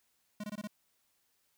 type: tone bursts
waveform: square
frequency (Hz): 209.1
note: G#3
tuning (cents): +12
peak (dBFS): -38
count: 5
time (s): 0.4-0.674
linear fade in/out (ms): 5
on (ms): 38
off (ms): 21
effects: white hiss -75 dBFS RMS until 1.57 s